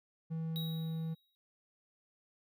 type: tone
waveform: triangle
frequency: 161.9 Hz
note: E3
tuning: 31 cents flat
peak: -33 dBFS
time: 0.3-1.15 s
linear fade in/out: 20 ms
type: tone with exponential decay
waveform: square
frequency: 3820 Hz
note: A#7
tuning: 42 cents sharp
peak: -39 dBFS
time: 0.56-1.35 s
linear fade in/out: 0 ms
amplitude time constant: 170 ms
effects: none